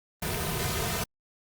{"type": "noise with comb filter", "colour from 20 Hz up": "pink", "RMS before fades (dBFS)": -30, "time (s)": [0.22, 1.04], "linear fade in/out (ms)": 5, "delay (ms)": 3.6, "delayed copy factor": -0.9, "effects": ["Opus 32 kbps"]}